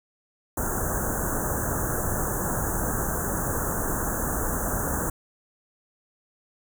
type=band-stop noise; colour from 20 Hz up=pink; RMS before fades=-27 dBFS; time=0.57-5.1 s; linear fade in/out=5 ms; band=1700 to 6300 Hz; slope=96 dB/octave; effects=none